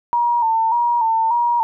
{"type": "tone with vibrato", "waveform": "sine", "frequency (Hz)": 925, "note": "A#5", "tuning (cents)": -14, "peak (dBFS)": -14, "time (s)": [0.13, 1.63], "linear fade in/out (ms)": 0, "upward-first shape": "square", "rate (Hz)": 1.7, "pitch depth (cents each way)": 50, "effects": []}